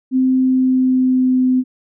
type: tone with pitch glide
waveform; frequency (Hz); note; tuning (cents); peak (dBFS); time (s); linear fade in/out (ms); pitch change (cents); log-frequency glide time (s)
sine; 259.2 to 255.6; C4 to C4; -16 to -40; -11; 0.11-1.64; 50; -24; 0.39-1.42
effects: none